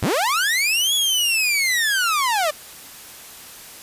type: linear two-way sweep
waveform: sawtooth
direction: up then down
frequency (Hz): 51.91 to 3407 to 575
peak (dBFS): -14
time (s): 0.02-2.51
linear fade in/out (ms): 10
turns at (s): 0.94
effects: white hiss -40 dBFS RMS until 3.82 s + resampled to 32000 Hz